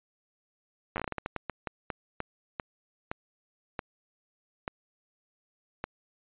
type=slowing click train; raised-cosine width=0.5 ms; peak=-17 dBFS; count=20; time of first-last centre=0.96-5.84 s; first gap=9 ms; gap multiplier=1.31; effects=resampled to 8000 Hz